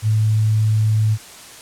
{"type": "tone", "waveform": "sine", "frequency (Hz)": 108.5, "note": "A2", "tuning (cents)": -24, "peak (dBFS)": -13, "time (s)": [0.02, 1.18], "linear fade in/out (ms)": 50, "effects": ["white hiss -39 dBFS RMS until 1.61 s", "low-pass 10000 Hz 12 dB/octave"]}